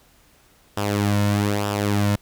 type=tone with flanger; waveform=sawtooth; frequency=102.5 Hz; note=G#2; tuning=22 cents flat; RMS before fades=-21 dBFS; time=0.77-2.16 s; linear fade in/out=5 ms; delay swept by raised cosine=0.46 to 2.56 ms; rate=1.1 Hz; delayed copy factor=-0.6; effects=pink hiss -56 dBFS RMS until 2.21 s